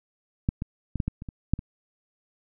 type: clicks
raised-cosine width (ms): 5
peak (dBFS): -10 / -17 / -16 / -12 / -14 / -25 / -23 / -8 / -22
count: 9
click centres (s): 0.489 / 0.621 / 0.957 / 1.002 / 1.08 / 1.221 / 1.288 / 1.536 / 1.591
effects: none